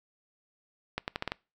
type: accelerating click train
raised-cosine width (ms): 0.3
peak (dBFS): -15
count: 6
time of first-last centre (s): 0.98-1.319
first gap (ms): 99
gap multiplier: 0.81
effects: noise-tail reverb RT60 0.3 s tail -24 dB re dry